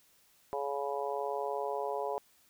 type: harmonic tone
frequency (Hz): 140.7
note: C#3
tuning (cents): +26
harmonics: 3 / 4 / 5 / 6 / 7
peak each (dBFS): -37 / -38 / -39 / -40 / -40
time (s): 0.53-2.18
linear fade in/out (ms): 0
effects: white hiss -66 dBFS RMS until 2.49 s